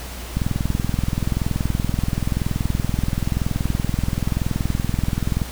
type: click train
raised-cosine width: 5 ms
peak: -8 dBFS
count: 107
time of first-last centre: 0.37-5.418 s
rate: 21 Hz
effects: added 60 Hz sine -32 dBFS peak until 5.51 s + pink hiss -35 dBFS RMS until 5.51 s